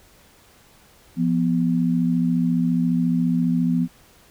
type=tone pair together; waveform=sine; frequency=172.43 / 246.9 Hz; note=F3 / B3; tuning=-22 / 0 cents; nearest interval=tritone; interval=622 cents; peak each=-20 dBFS; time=1.16-3.88 s; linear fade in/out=50 ms; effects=pink hiss -53 dBFS RMS until 4.3 s